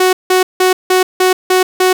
sawtooth tone bursts, 370 Hz, F#4, in tune, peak -4 dBFS, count 7, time 0-1.93 s, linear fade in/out 5 ms, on 130 ms, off 170 ms, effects none

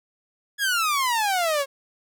sawtooth exponential sweep, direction down, 1700 to 537 Hz, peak -17 dBFS, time 0.58-1.66 s, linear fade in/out 50 ms, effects none

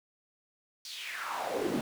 brown noise with high-pass filter sweep, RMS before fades -35 dBFS, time 0.85-1.81 s, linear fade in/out 2 ms, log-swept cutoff 4700 to 220 Hz, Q 3.4, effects none

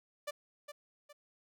sawtooth tone with echo, 587.3 Hz, D5, in tune, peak -33 dBFS, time 0.27-0.31 s, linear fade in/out 10 ms, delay 410 ms, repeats 2, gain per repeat -8 dB, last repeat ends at 1.13 s, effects none

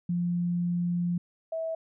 sine tone pair in turn, 174.61 / 649.8 Hz, F3 / E5, 0 / -25 cents, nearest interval octave + major seventh, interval 2275 cents, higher second, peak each -25 / -29 dBFS, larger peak first, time 0.09-1.18 / 1.52-1.75 s, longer first, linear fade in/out 5 ms, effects none

